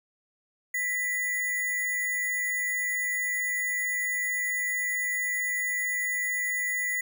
sine tone with sample-and-hold, 1975.5 Hz, B6, in tune, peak -26 dBFS, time 0.74-7.01 s, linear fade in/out 5 ms, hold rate 8820 Hz, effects none

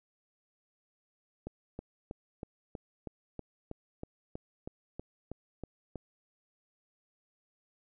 click train, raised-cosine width 2 ms, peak -26 dBFS, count 15, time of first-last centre 1.47-5.957 s, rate 3.12 Hz, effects none

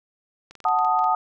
clicks, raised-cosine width 0.2 ms, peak -27 dBFS, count 9, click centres 0.51 / 0.553 / 0.603 / 0.642 / 0.686 / 0.789 / 0.848 / 0.991 / 1.042 s
sine chord, D# diminished, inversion first, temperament equal, 740 / 880 / 1244.5 Hz, F#5 / A5 / D#6, 0 / 0 / 0 cents, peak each -22 dBFS, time 0.65-1.15 s, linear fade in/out 2 ms
effects none

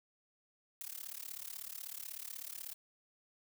blue noise with amplitude modulation, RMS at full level -42 dBFS, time 0.81-2.74 s, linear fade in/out 0 ms, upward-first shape sine, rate 36.2 Hz, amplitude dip 95%, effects none

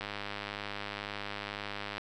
click train, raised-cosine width 0.3 ms, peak -21 dBFS, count 202, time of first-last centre 0.01-1.981 s, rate 102 Hz, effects none

